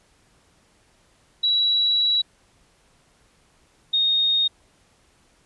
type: tone pair in turn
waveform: sine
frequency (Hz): 3907 / 3709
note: B7 / A#7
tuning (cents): -19 / -9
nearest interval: minor second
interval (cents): 90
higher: first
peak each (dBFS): -17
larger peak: neither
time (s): 1.43-2.22 / 3.93-4.48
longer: first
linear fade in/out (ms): 10
effects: pink hiss -60 dBFS RMS until 5.45 s + resampled to 24000 Hz